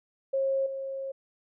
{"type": "tone with level steps", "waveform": "sine", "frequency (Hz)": 540, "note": "C#5", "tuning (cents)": -45, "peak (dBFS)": [-24, -32], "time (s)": [0.33, 1.12], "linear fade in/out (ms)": 10, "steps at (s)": 0.66, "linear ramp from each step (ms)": 5, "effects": []}